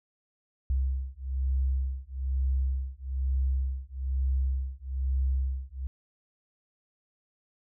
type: beating tone pair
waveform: sine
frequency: 65.41 / 66.51 Hz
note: C2 / C2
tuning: 0 / +29 cents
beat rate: 1.1 Hz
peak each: -29 dBFS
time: 0.7-5.87 s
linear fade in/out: 0 ms
effects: none